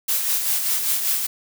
blue noise with tremolo, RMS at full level -20 dBFS, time 0.08-1.27 s, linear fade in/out 10 ms, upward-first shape sine, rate 5.1 Hz, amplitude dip 45%, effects none

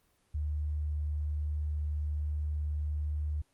sine tone, 74.9 Hz, D2, 35 cents sharp, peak -30 dBFS, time 0.34-3.42 s, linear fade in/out 10 ms, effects pink hiss -71 dBFS RMS until 3.53 s + Opus 24 kbps

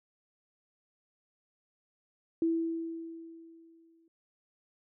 sine tone with exponential decay, 329.6 Hz, E4, in tune, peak -24 dBFS, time 2.42-4.08 s, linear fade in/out 2 ms, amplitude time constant 360 ms, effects none

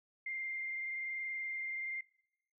sine tone with frequency modulation, 2103 Hz, C7, 8 cents sharp, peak -37 dBFS, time 0.26-2.01 s, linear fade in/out 5 ms, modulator 21 Hz, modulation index 1, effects noise-tail reverb RT60 0.9 s tail -25 dB re dry

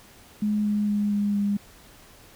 sine tone with pitch steps, 210 / 208.2 / 206.4 / 204.6 / 202.8 Hz, G#3 / G#3 / G#3 / G#3 / G#3, +19 / +5 / -10 / -26 / -41 cents, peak -21 dBFS, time 0.42-1.57 s, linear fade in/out 5 ms, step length 230 ms, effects pink hiss -51 dBFS RMS until 2.35 s

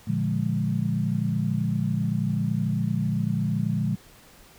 sine chord, Bb dominant seventh, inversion none, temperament equal, 116.54 / 146.83 / 174.61 / 207.7 Hz, Bb2 / D3 / F3 / Ab3, 0 / 0 / 0 / 0 cents, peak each -28 dBFS, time 0.07-3.96 s, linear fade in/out 10 ms, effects pink hiss -52 dBFS RMS until 4.58 s

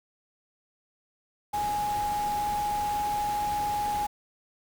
sine tone in noise, 830.6 Hz, G#5, in tune, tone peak -26 dBFS, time 1.53-4.07 s, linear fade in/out 10 ms, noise pink, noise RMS -39 dBFS, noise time 1.53-4.07 s, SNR +10 dB, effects none

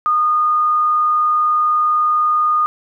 sine tone, 1226 Hz, D#6, 26 cents flat, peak -12 dBFS, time 0.06-2.66 s, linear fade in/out 0 ms, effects 9-bit

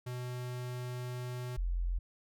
square / sine tone pair in turn, 124.3 / 43.62 Hz, B2 / F1, +12 / -1 cents, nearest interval octave + tritone, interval 1813 cents, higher first, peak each -38 / -30 dBFS, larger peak second, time 0.06-1.57 / 1.57-1.99 s, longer first, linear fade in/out 10 ms, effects none

